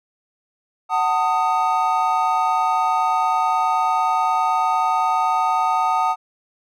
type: chord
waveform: triangle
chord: D# diminished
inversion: first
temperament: just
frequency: 746.7 / 896 / 1244.5 Hz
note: F#5 / A5 / D#6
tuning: +16 / +31 / 0 cents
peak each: -19 dBFS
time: 0.89-6.16 s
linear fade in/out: 50 ms
effects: none